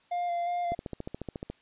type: tone with vibrato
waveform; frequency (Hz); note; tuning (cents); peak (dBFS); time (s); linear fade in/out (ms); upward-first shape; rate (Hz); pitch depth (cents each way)
triangle; 698.5; F5; 0; -26; 0.11-0.75; 10; square; 2.8; 15
type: click train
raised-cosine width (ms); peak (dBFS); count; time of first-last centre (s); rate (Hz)
2; -22; 12; 0.72-1.5; 14.1
effects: white hiss -64 dBFS RMS until 1.61 s + resampled to 8000 Hz